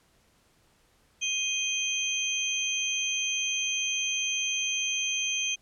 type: tone cluster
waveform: sine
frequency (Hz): 2493 / 3181 / 6220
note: D#7 / G7 / G8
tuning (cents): +3 / +25 / -14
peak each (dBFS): -31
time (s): 1.21-5.56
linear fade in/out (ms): 20
effects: pink hiss -65 dBFS RMS until 5.61 s + low-pass 12000 Hz 12 dB/octave